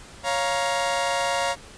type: chord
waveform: sawtooth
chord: Bb minor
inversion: first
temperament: equal with one note detuned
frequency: 554.4 / 698.5 / 941 Hz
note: Db5 / F5 / Bb5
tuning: 0 / 0 / +16 cents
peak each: -23 dBFS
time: 0.23-1.56 s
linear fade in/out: 50 ms
effects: pink hiss -45 dBFS RMS until 1.77 s + resampled to 22050 Hz